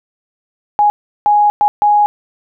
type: tone bursts at uneven times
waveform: sine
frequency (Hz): 830.6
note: G#5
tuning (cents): 0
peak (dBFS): -7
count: 4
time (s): 0.79-0.9 / 1.26-1.5 / 1.61-1.68 / 1.82-2.06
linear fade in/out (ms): 0
effects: none